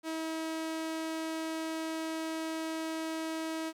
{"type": "tone", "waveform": "sawtooth", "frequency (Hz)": 321.1, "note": "E4", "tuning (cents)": -45, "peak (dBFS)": -30, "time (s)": [0.03, 3.73], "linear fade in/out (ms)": 50, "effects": ["low-pass 12000 Hz 12 dB/octave", "11-bit"]}